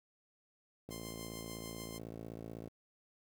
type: click train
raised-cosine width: 2 ms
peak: -32 dBFS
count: 101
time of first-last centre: 0.89-2.676 s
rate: 56 Hz
type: tone with tremolo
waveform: 5% pulse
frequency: 1046.5 Hz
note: C6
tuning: in tune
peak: -34 dBFS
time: 0.9-1.99 s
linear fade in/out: 20 ms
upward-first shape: sine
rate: 6.8 Hz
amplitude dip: 45%
effects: high-pass 80 Hz 12 dB/octave + 10-bit